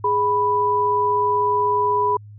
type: tone pair together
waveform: sine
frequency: 415.3 / 987.8 Hz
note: G#4 / B5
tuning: 0 / 0 cents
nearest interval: octave + minor third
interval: 1500 cents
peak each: -22 / -17 dBFS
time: 0.04-2.17 s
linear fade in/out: 5 ms
effects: added 104 Hz sine -38 dBFS peak until 2.38 s